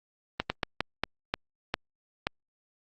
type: slowing click train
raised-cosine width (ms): 0.3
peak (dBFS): -10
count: 8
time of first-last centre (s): 0.4-2.27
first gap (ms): 100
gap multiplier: 1.32
effects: Opus 32 kbps